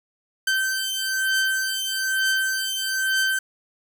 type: beating tone pair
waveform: sawtooth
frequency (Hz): 1548 / 1549.1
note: G6 / G6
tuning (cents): -22 / -21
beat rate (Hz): 1.1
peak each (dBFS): -21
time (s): 0.47-3.39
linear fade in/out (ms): 5
effects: none